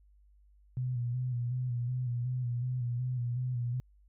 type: tone with vibrato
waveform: sine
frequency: 123.47 Hz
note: B2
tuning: in tune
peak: -30 dBFS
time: 0.77-3.8 s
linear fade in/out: 0 ms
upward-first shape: square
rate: 2.7 Hz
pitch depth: 42 cents each way
effects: added 50 Hz sine -59 dBFS peak until 4.08 s